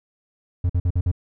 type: tone bursts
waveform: triangle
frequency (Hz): 88.3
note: F2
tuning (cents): +20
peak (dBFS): -15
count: 5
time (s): 0.64-1.115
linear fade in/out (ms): 5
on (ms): 55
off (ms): 50
effects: none